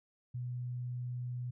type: tone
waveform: sine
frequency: 123.47 Hz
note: B2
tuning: in tune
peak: -36 dBFS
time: 0.34-1.51 s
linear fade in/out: 10 ms
effects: none